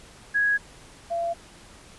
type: tone pair in turn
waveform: sine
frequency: 1661.2 / 680.5 Hz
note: G#6 / F5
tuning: 0 / -45 cents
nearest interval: octave + minor third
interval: 1545 cents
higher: first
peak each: -19 / -24 dBFS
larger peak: first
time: 0.34-0.58 / 1.1-1.34 s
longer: neither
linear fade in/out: 20 ms
effects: pink hiss -49 dBFS RMS until 1.98 s + resampled to 24000 Hz